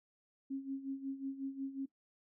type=tone with tremolo; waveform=sine; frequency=271.2 Hz; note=C#4; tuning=38 cents flat; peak=-35 dBFS; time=0.5-1.86 s; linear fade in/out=10 ms; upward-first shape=sine; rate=5.5 Hz; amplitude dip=75%; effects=noise-tail reverb RT60 0.1 s tail -17 dB re dry